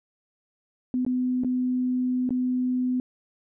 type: tone with dropouts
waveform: sine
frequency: 252.1 Hz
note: B3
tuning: 36 cents sharp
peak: -22 dBFS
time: 0.94-3 s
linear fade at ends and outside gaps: 1 ms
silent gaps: 1.05-1.064 / 1.436-1.446 / 2.292-2.306 s
effects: none